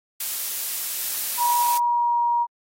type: noise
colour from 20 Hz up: blue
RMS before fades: -26 dBFS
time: 0.2-1.78 s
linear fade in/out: 5 ms
type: tone with pitch glide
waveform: sine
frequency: 962 to 949.3 Hz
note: B5 to A#5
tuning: -46 to +31 cents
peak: -18 dBFS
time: 1.37-2.47 s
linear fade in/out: 50 ms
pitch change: -23 cents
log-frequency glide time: 1.56-2.2 s
effects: AAC 48 kbps

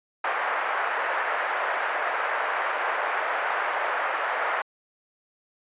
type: band-pass noise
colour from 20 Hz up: white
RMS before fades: -27 dBFS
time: 0.24-4.62 s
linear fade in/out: 5 ms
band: 540 to 1800 Hz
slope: 24 dB/octave
effects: resampled to 8000 Hz

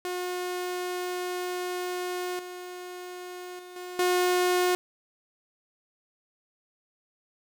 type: tone with level steps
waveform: sawtooth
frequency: 360.5 Hz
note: F#4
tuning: 45 cents flat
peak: -26 / -34 / -39 / -33 / -18 dBFS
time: 0.05-4.75 s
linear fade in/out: 0 ms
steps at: 2.39 / 3.59 / 3.76 / 3.99 s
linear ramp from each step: 2 ms
effects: 10-bit

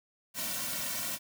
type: noise with comb filter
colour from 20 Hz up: white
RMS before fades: -35 dBFS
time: 0.34-1.19 s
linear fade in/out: 50 ms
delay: 2.4 ms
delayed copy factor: -0.95
effects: none

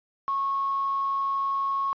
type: tone with quantisation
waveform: sine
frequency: 1097 Hz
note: C#6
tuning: 18 cents flat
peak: -24 dBFS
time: 0.28-1.93 s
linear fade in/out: 0 ms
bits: 6
effects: resampled to 11025 Hz

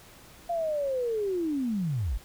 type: linear sweep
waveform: sine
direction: down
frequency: 698 to 41.2 Hz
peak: -26 dBFS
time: 0.49-2.18 s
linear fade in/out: 10 ms
effects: pink hiss -52 dBFS RMS until 2.24 s

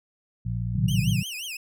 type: harmonic tone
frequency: 58.8 Hz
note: A#1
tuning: 16 cents sharp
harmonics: 1 / 2 / 3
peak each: -33 / -27 / -34 dBFS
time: 0.45-1.15 s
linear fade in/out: 10 ms
type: chord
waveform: sine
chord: A diminished seventh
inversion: none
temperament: equal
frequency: 110 / 130.81 / 155.56 / 185 Hz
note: A2 / C3 / Eb3 / Gb3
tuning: 0 / 0 / 0 / 0 cents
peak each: -27 dBFS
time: 0.75-1.23 s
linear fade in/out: 10 ms
type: tone with vibrato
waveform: sawtooth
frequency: 2794 Hz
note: F7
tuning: in tune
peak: -29 dBFS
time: 0.88-1.57 s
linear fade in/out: 5 ms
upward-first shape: triangle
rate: 5.7 Hz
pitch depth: 260 cents each way
effects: none

